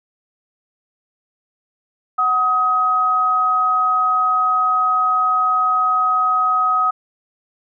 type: tone pair together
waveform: sine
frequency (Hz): 742.7 / 1263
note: F#5 / D#6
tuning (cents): +6 / +26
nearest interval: major sixth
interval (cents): 920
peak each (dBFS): -23 / -14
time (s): 2.18-6.91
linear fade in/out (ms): 10
effects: none